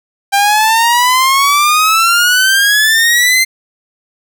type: exponential sweep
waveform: sawtooth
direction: up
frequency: 789 to 2093 Hz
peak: -4 dBFS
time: 0.32-3.45 s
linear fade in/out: 20 ms
effects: none